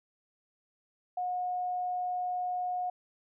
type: tone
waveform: sine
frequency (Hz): 724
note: F#5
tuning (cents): -38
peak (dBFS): -30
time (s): 1.17-2.9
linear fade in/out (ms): 5
effects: none